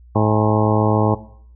harmonic tone with a mistuned harmonic, 107.4 Hz, A2, 41 cents flat, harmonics 1 / 2 / 3 / 4 / 5 / 6 / 7 / 8 / 9 / 10, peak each -17 / -20 / -22 / -23 / -24 / -25 / -25 / -26 / -27 / -27 dBFS, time 0.15-1.15 s, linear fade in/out 10 ms, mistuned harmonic 7, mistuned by +89 cents, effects noise-tail reverb RT60 0.6 s tail -17 dB re dry + added 60 Hz sine -42 dBFS peak until 1.55 s

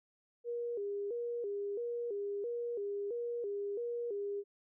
sine tone with vibrato, 438.6 Hz, A4, 6 cents flat, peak -35 dBFS, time 0.44-4.44 s, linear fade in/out 50 ms, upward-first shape square, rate 1.5 Hz, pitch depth 140 cents each way, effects none

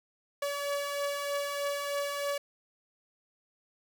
sawtooth beating tone pair, 567 / 570.2 Hz, C#5 / C#5, +39 / +49 cents, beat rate 3.2 Hz, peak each -35 / -28 dBFS, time 0.42-2.38 s, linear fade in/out 5 ms, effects none

